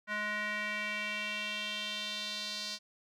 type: tone with band-pass filter sweep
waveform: square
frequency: 210 Hz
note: G#3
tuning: 19 cents sharp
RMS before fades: -37 dBFS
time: 0.07-2.79 s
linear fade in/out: 50 ms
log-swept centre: 1700 to 4600 Hz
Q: 3.1
effects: none